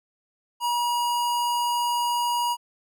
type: tone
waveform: square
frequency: 959 Hz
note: A#5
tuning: 49 cents sharp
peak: -23 dBFS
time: 0.6-2.57 s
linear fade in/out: 50 ms
effects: none